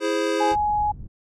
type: chord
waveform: square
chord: E augmented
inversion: none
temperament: equal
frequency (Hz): 329.6 / 415.3 / 523.3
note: E4 / G#4 / B#4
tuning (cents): 0 / 0 / 0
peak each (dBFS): -26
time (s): 0-0.56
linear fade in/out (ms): 50
type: tone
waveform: sine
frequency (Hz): 837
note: G#5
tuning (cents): +13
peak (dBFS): -19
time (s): 0.4-0.92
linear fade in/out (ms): 10
type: low-pass noise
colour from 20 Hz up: pink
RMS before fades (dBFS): -36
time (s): 0.51-1.08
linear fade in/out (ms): 10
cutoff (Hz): 120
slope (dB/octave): 12
effects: low-pass 7000 Hz 12 dB/octave